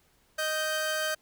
sawtooth tone pair together, 622.3 / 1559.1 Hz, D#5 / G6, 0 / -10 cents, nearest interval octave + major third, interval 1590 cents, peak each -27 dBFS, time 0.38-1.15 s, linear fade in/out 10 ms, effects pink hiss -66 dBFS RMS until 1.21 s

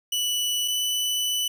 sawtooth tone pair in turn, 2960 / 2982 Hz, F#7 / F#7, 0 / +13 cents, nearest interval unison, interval 13 cents, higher second, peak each -20 dBFS, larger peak neither, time 0.12-0.68 / 0.68-1.48 s, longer second, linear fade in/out 5 ms, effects none

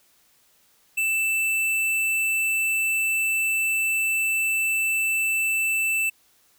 sine tone with tanh clipping, 2652 Hz, E7, 10 cents sharp, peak -22 dBFS, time 0.97-6.1 s, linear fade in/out 10 ms, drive 18 dB, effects white hiss -61 dBFS RMS until 6.58 s

